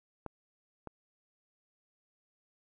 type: clicks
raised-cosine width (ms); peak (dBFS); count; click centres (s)
1; -25 / -28; 2; 0.263 / 0.873
effects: none

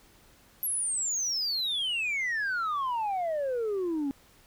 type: exponential sweep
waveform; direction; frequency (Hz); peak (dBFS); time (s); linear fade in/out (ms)
sine; down; 11690 to 269.1; -25; 0.63-4.11; 0
effects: tanh soft clip ceiling -26 dBFS + pink hiss -59 dBFS RMS until 4.46 s

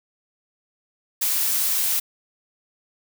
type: noise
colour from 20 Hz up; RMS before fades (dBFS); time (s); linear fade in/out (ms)
blue; -22; 1.21-2; 10
effects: none

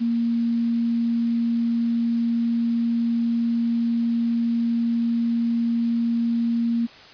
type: tone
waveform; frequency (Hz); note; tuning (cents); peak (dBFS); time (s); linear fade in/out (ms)
sine; 233.1; A#3; 0; -19; 0-6.87; 20
effects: white hiss -45 dBFS RMS until 7.13 s + resampled to 11025 Hz

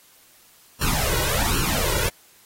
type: noise with flanger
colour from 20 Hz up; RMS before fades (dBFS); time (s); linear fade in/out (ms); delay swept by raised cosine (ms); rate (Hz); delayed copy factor
pink; -23; 0.81-2.09; 5; 0.7 to 2.1; 1.3; +0.85
effects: white hiss -54 dBFS RMS until 2.45 s + AAC 48 kbps

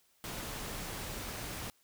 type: noise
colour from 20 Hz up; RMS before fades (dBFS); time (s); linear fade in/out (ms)
pink; -41; 0.24-1.7; 0
effects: white hiss -70 dBFS RMS until 1.83 s

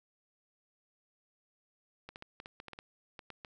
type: clicks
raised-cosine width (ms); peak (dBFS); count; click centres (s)
0.3; -29; 12; 2.09 / 2.159 / 2.224 / 2.401 / 2.459 / 2.601 / 2.683 / 2.733 / 2.789 / 3.192 / 3.303 / 3.448
effects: none

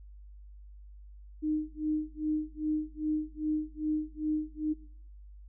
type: tone with tremolo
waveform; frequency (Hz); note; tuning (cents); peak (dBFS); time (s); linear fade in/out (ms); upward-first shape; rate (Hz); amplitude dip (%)
sine; 307.1; D#4; -23; -26; 1.42-4.74; 20; sine; 2.5; 100
effects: noise-tail reverb RT60 0.7 s tail -22 dB re dry + added 50 Hz sine -47 dBFS peak until 5.48 s

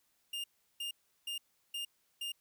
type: tone bursts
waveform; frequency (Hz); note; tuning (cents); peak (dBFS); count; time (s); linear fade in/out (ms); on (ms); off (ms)
45% pulse; 2819; F7; +16; -37; 5; 0.33-2.32; 5; 110; 360
effects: white hiss -75 dBFS RMS until 2.4 s

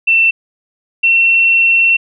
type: tone pair in turn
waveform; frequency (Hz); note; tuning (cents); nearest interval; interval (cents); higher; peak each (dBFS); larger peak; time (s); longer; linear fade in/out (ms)
sine; 2685 / 2711; E7 / E7; +31 / +48; unison; 17; second; -7; neither; 0.07-0.31 / 1.03-1.97; second; 10
effects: none

